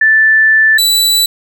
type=tone pair in turn; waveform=sine / sawtooth; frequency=1760 / 3959 Hz; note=A6 / B7; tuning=0 / +3 cents; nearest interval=octave + major second; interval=1403 cents; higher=second; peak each=-5 dBFS; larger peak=neither; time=0.01-0.78 / 0.78-1.26 s; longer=first; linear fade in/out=5 ms; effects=none